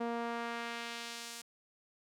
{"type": "tone with band-pass filter sweep", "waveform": "sawtooth", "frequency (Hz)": 234.1, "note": "A#3", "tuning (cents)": 8, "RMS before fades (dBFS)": -40, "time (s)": [0, 1.42], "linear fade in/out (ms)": 10, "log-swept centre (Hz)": [580, 7900], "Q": 0.79, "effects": []}